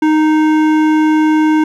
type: tone with hard clipping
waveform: sine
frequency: 310 Hz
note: D#4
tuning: 6 cents flat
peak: -10 dBFS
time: 0.02-1.64 s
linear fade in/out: 5 ms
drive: 13 dB
effects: none